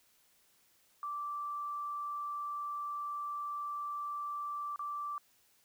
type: tone with dropouts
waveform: sine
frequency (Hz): 1169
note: D6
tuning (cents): -8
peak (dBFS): -36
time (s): 1.03-5.18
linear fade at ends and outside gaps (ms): 1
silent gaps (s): 4.76-4.793
effects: white hiss -69 dBFS RMS until 5.64 s

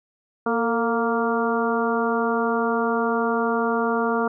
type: harmonic tone with a mistuned harmonic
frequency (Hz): 233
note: A#3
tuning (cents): -1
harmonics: 1 / 2 / 3 / 4 / 5 / 6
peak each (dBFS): -25 / -24 / -28 / -29 / -28 / -29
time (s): 0.46-4.28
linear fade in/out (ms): 5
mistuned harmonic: 2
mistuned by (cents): -45
effects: none

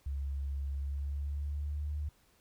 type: tone with pitch glide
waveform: sine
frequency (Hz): 69.3 to 74.27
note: C#2 to D2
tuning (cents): 0 to +20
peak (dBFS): -33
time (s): 0.06-2.09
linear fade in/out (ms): 5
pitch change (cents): +120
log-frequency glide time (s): 0.74-1.93
effects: pink hiss -68 dBFS RMS until 2.4 s

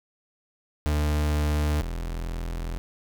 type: tone pair in turn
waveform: 40% pulse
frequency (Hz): 74.8 / 41.98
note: D2 / E1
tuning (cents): +32 / +32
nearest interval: minor seventh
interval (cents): 1000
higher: first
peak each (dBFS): -21 / -28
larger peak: first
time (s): 0.86-1.81 / 1.81-2.78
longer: second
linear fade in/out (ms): 0
effects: none

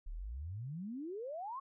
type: exponential sweep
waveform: sine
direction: up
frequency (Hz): 32.79 to 1123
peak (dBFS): -40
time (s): 0.06-1.6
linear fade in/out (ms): 10
effects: none

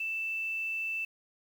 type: tone with quantisation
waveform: sine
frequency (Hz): 2653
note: E7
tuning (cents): +10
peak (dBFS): -31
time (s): 0-1.05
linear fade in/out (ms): 5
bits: 9
effects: none

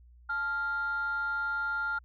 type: tone pair together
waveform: sine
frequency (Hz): 869.7 / 1396.9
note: A5 / F6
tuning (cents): -20 / 0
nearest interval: minor sixth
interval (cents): 820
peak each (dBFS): -38 / -28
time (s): 0.29-1.99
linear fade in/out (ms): 10
effects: tanh soft clip ceiling -25 dBFS + added 60 Hz sine -53 dBFS peak until 2.04 s

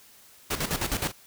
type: noise with tremolo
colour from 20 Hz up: pink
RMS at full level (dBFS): -27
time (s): 0.5-1.12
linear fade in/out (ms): 10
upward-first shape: square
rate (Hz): 9.6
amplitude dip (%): 70
effects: white hiss -54 dBFS RMS until 1.26 s

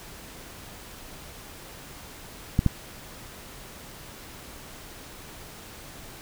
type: clicks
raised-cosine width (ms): 5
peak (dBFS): -7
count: 2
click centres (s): 2.591 / 2.663
effects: pink hiss -44 dBFS RMS until 6.21 s

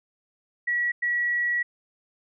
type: tone bursts at uneven times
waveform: sine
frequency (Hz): 1928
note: B6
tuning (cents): -42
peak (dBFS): -22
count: 2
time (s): 0.67-0.92 / 1.02-1.63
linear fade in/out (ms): 10
effects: none

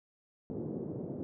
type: band-pass noise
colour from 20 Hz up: white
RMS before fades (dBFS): -39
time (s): 0.5-1.23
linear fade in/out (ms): 0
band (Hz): 110 to 410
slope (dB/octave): 24
effects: none

